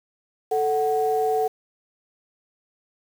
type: tone pair together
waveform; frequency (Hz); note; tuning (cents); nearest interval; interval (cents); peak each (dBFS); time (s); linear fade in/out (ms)
sine; 440 / 743.6; A4 / F#5; 0 / +8; major sixth; 908; -21 / -22; 0.51-1.48; 10
effects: tanh soft clip ceiling -11 dBFS + 7-bit